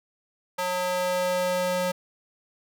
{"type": "tone with high-pass filter sweep", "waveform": "square", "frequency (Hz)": 181.2, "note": "F#3", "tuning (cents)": -36, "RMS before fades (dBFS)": -26, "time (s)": [0.58, 1.92], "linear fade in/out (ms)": 10, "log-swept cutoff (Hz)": [730, 380], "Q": 1.9, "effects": []}